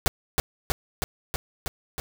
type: noise with echo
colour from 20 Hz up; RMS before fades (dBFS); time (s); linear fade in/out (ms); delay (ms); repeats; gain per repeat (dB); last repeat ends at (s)
pink; -20; 0.06-0.08; 0; 320; 6; -2; 2
effects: none